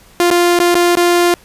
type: tone with dropouts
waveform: sawtooth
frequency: 349.2 Hz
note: F4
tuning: in tune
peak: -5 dBFS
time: 0.2-1.34 s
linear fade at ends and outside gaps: 1 ms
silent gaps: 0.303-0.311 / 0.59-0.6 / 0.744-0.752 / 0.953-0.971 s
effects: pink hiss -45 dBFS RMS until 1.44 s + resampled to 32000 Hz